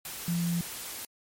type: tone in noise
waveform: sine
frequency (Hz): 171.6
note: F3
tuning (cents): -30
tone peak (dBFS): -26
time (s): 0.28-0.61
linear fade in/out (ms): 2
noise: white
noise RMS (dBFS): -39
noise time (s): 0.05-1.05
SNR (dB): +10
effects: MP3 64 kbps